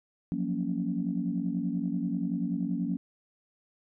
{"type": "chord", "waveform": "sine", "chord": "Gb major seventh", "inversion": "third", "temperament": "equal with one note detuned", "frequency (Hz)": [174.61, 185, 233.1, 278.6], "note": ["F3", "Gb3", "Bb3", "Db4"], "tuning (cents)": [0, 0, 0, 9], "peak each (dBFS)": -33, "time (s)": [0.32, 2.97], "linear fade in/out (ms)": 0, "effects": ["tanh soft clip ceiling -17 dBFS"]}